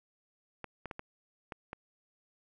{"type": "clicks", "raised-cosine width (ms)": 0.5, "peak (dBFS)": -25, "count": 6, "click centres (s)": [0.643, 0.857, 0.912, 0.994, 1.522, 1.731], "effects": []}